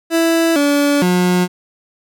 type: tone with pitch steps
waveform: 30% pulse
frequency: 330.4 / 287.2 / 179.9 Hz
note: E4 / D4 / F#3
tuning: +4 / -39 / -48 cents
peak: -9 dBFS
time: 0.1-1.48 s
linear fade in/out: 50 ms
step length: 460 ms
effects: none